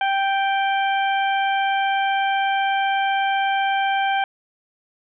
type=harmonic tone; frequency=784 Hz; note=G5; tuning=in tune; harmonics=1 / 2 / 3 / 4; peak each=-19 / -25 / -29 / -31 dBFS; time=0.01-4.24 s; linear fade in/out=2 ms; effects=none